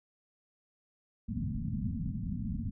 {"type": "low-pass noise", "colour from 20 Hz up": "white", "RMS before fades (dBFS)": -35, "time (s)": [1.28, 2.71], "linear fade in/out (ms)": 10, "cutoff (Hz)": 250, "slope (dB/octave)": 96, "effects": []}